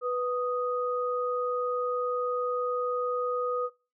sine tone pair together, 493.9 / 1244.6 Hz, B4 / D#6, 0 / 0 cents, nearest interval octave + major third, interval 1600 cents, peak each -28 / -31 dBFS, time 0.01-3.7 s, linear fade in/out 50 ms, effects noise-tail reverb RT60 0.3 s tail -22 dB re dry

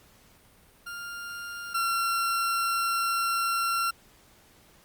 40% pulse tone pair in turn, 1400 / 1365.7 Hz, F6 / F6, +4 / -39 cents, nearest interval unison, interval 43 cents, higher first, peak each -35 / -24 dBFS, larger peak second, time 0.86-1.74 / 1.74-3.91 s, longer second, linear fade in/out 10 ms, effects pink hiss -58 dBFS RMS until 4.84 s + Opus 48 kbps

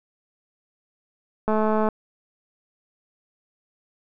click train, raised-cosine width 1 ms, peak -10 dBFS, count 89, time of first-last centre 1.48-1.887 s, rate 216 Hz, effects none

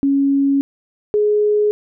sine tone pair in turn, 277.2 / 419 Hz, C#4 / G#4, 0 / +15 cents, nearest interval perfect fifth, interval 715 cents, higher second, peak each -12 dBFS, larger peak neither, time 0.03-0.61 / 1.14-1.71 s, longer first, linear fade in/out 0 ms, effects none

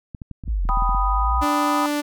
clicks, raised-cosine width 5 ms, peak -21 dBFS, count 11, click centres 0.148 / 0.218 / 0.313 / 0.438 / 0.479 / 0.653 / 0.696 / 0.773 / 0.823 / 0.893 / 0.947 s
sine exponential two-way sweep, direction down then up, 63.3 to 37.77 to 63.3 Hz, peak -19 dBFS, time 0.45-1.45 s, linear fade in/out 50 ms, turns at 0.7 s
sine chord, G augmented, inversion none, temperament equal, 784 / 987.8 / 1244.5 Hz, G5 / B5 / D#6, 0 / 0 / 0 cents, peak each -27 / -24 / -23 dBFS, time 0.69-1.86 s, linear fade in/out 0 ms
sawtooth tone, 293.7 Hz, D4, in tune, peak -17 dBFS, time 1.41-2.02 s, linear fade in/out 20 ms
effects none

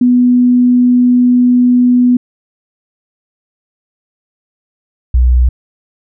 sine tone pair in turn, 246.9 / 61.73 Hz, B3 / B1, 0 / 0 cents, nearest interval 2 octaves, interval 2400 cents, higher first, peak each -5 dBFS, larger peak neither, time 0.01-2.17 / 5.14-5.49 s, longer first, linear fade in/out 5 ms, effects none

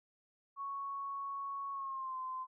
sine tone with pitch glide, 1108.7 to 1034.5 Hz, C#6 to C6, 0 to -20 cents, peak -38 dBFS, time 0.56-2.47 s, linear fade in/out 50 ms, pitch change -120 cents, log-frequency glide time 1.72-2.17 s, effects none

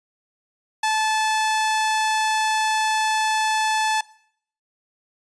sawtooth tone, 870 Hz, A5, 20 cents flat, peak -15 dBFS, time 0.83-4.01 s, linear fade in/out 5 ms, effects noise-tail reverb RT60 0.6 s tail -19 dB re dry + resampled to 22050 Hz

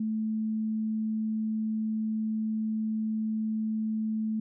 sine tone, 218.4 Hz, A3, 13 cents flat, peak -27 dBFS, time 0-4.4 s, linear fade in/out 5 ms, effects none

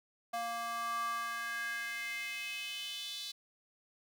square tone with high-pass filter sweep, 233.1 Hz, A#3, in tune, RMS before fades -39 dBFS, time 0.33-3.32 s, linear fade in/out 10 ms, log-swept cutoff 800 to 3900 Hz, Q 4.7, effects none

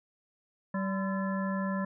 harmonic tone with a mistuned harmonic, 192.4 Hz, G3, 32 cents flat, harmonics 1 / 3 / 5 / 7 / 9, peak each -30 / -38 / -38 / -45 / -41 dBFS, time 0.74-1.85 s, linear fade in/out 5 ms, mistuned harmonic 5, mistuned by +99 cents, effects none

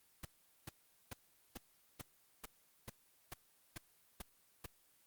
pink noise bursts, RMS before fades -45 dBFS, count 11, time 0.23-4.661 s, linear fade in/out 5 ms, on 21 ms, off 420 ms, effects white hiss -71 dBFS RMS until 5.06 s + Opus 24 kbps

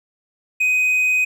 triangle tone, 2506 Hz, D#7, 12 cents sharp, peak -13 dBFS, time 0.6-1.25 s, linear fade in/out 10 ms, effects none

